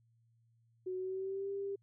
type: tone with pitch glide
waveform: sine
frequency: 370 to 396.6 Hz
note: F#4 to G4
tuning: 0 to +20 cents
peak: -36 dBFS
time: 0.86-1.76 s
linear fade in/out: 10 ms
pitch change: +120 cents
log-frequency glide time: 0.96-1.5 s
effects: added 115 Hz sine -68 dBFS peak until 1.82 s